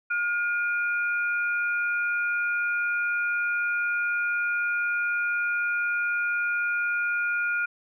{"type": "tone pair together", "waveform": "sine", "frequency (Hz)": [1423, 2413], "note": ["F6", "D7"], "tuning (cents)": [32, 46], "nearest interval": "major sixth", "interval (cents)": 914, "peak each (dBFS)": [-24, -32], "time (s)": [0.1, 7.66], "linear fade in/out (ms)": 10, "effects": []}